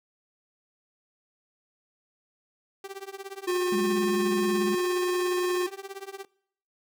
sawtooth tone with tremolo, 390.6 Hz, G4, 6 cents flat, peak -30 dBFS, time 2.84-6.25 s, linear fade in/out 2 ms, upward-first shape triangle, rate 17 Hz, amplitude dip 100%
square tone, 359.3 Hz, F4, 49 cents sharp, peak -25 dBFS, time 3.47-5.67 s, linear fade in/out 10 ms
sine tone with vibrato, 207.6 Hz, G#3, in tune, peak -27 dBFS, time 3.72-4.75 s, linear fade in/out 5 ms, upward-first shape sine, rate 18 Hz, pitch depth 70 cents each way
effects noise-tail reverb RT60 0.7 s tail -25 dB re dry

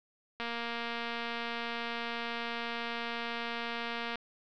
click train, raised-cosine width 0.3 ms, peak -21 dBFS, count 880, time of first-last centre 0.4-4.156 s, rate 234 Hz, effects low-pass 5000 Hz 12 dB/octave

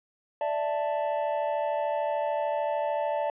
triangle chord, D suspended second, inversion none, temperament just, 587.3 / 660.7 / 881 Hz, D5 / E5 / A5, 0 / +4 / +2 cents, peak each -27 / -30 / -29 dBFS, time 0.41-3.3 s, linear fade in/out 2 ms, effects resampled to 8000 Hz

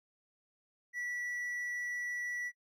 triangle tone with hard clipping, 1951 Hz, B6, 22 cents flat, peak -37 dBFS, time 0.93-2.52 s, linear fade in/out 50 ms, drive 6 dB, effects noise-tail reverb RT60 0.1 s tail -20 dB re dry

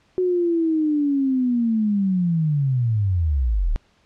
sine linear sweep, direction down, 370 to 32.7 Hz, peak -17 dBFS, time 0.18-3.76 s, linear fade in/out 0 ms, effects pink hiss -60 dBFS RMS until 4.05 s + low-pass 5000 Hz 12 dB/octave

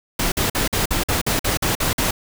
pink noise bursts, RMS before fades -20 dBFS, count 11, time 0.19-2.11 s, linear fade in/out 5 ms, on 130 ms, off 49 ms, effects none

